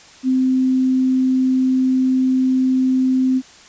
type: tone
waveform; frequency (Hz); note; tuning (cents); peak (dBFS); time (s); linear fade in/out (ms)
sine; 259.1; C4; -17; -13; 0.23-3.42; 50
effects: white hiss -44 dBFS RMS until 3.68 s + resampled to 16000 Hz